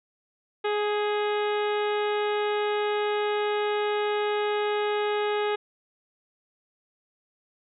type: harmonic tone with a mistuned harmonic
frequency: 417.6 Hz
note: G#4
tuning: 10 cents sharp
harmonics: 1 / 2 / 3 / 4 / 5 / 6 / 7 / 8 / 9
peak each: -25 / -31 / -35 / -37 / -39 / -41 / -42 / -43 / -44 dBFS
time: 0.64-5.56 s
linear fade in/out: 10 ms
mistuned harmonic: 4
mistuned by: -19 cents
effects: none